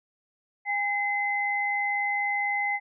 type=tone pair together; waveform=sine; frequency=813.9 / 2051 Hz; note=G#5 / C7; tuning=-35 / -35 cents; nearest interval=octave + major third; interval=1600 cents; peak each=-29 / -26 dBFS; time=0.65-2.8 s; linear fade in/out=50 ms; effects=none